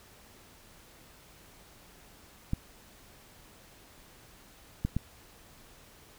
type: clicks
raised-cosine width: 5 ms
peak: -16 dBFS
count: 3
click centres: 2.534 / 4.85 / 4.966 s
effects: pink hiss -56 dBFS RMS until 6.18 s